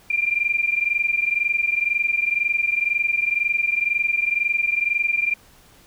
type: tone pair together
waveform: sine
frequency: 2378 / 2400 Hz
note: D7 / D7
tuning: +21 / +37 cents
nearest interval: unison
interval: 16 cents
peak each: -21 / -22 dBFS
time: 0.1-5.34 s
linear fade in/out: 5 ms
effects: pink hiss -52 dBFS RMS until 5.86 s